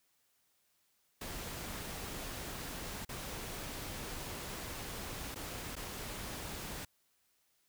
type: noise with dropouts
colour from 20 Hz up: pink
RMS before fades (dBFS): -43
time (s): 1.21-6.85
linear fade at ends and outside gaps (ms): 5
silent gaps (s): 3.05-3.09 / 5.346-5.357 / 5.755-5.764
effects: white hiss -75 dBFS RMS until 7.68 s